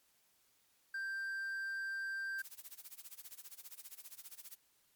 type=tone; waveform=triangle; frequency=1576 Hz; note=G6; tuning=9 cents sharp; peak=-36 dBFS; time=0.94-2.42 s; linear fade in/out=5 ms
type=noise with tremolo; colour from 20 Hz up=blue; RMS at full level=-49 dBFS; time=2.38-4.55 s; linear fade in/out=10 ms; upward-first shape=sine; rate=15 Hz; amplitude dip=95%
effects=white hiss -73 dBFS RMS until 4.95 s + MP3 96 kbps